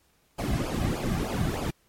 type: noise with flanger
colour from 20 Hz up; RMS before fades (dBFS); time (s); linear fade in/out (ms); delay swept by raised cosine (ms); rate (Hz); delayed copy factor
brown; -28; 0.38-1.71; 10; 0.51 to 2.21; 3.3; -0.85
effects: pink hiss -66 dBFS RMS until 1.88 s + MP3 64 kbps